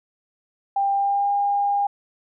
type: tone with pitch glide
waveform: sine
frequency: 794 to 807.9 Hz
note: G5 to G#5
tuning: +22 to -48 cents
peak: -18 dBFS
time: 0.76-1.87 s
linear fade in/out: 5 ms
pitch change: +30 cents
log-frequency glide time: 0.93-1.31 s
effects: none